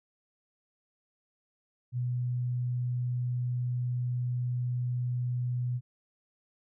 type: tone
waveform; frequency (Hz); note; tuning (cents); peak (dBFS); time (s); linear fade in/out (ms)
sine; 123.47; B2; 0; -28; 1.92-5.81; 50
effects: none